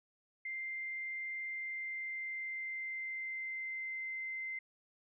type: tone with pitch glide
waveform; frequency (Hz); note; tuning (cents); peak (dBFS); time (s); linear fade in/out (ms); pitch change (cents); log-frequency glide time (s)
sine; 2093 to 2075; C7 to C7; 0 to -15; -38; 0.45-4.59; 5; -15; 1.45-4.11
effects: none